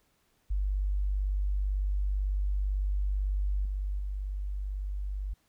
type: tone with level steps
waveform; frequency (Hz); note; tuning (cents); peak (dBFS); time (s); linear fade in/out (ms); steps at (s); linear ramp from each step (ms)
sine; 49; G1; 0; -26 / -29 / -31; 0.5-5.34; 10; 3.65 / 3.99; 2
effects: pink hiss -71 dBFS RMS until 5.48 s